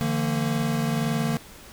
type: tone cluster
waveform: square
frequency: 149.3 / 171 / 228.8 Hz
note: D3 / F3 / A#3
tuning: +29 / -36 / -32 cents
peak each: -27 / -31 / -27 dBFS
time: 0.01-1.37 s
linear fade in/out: 0 ms
effects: pink hiss -46 dBFS RMS until 1.72 s